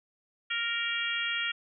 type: harmonic tone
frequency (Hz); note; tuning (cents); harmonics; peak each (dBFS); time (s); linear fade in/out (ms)
466.2; A#4; 0; 3 / 4 / 5 / 6 / 7; -35 / -35 / -35 / -35 / -35; 0.5-1.52; 10
effects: none